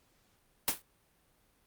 white noise with exponential decay, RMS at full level -24 dBFS, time 0.68-0.82 s, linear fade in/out 0 ms, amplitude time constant 29 ms, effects pink hiss -70 dBFS RMS until 1.66 s + Opus 48 kbps

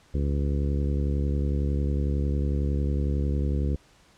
harmonic tone, 71 Hz, C#2, 42 cents sharp, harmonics 1 / 2 / 3 / 4 / 5 / 6 / 7, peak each -24 / -30 / -34 / -36 / -38 / -40 / -41 dBFS, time 0.14-3.76 s, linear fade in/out 5 ms, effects pink hiss -58 dBFS RMS until 4.17 s + low-pass 8000 Hz 12 dB/octave

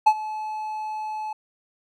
triangle tone with ADSR envelope, 861 Hz, A5, 38 cents flat, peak -8 dBFS, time 0.06-1.33 s, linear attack 12 ms, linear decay 60 ms, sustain -18 dB, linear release 5 ms, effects none

